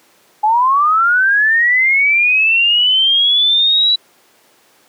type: linear sweep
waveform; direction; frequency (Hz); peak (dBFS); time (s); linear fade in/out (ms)
sine; up; 830.6 to 3951; -9; 0.43-3.96; 10
effects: pink hiss -51 dBFS RMS until 4.88 s + high-pass 300 Hz 12 dB/octave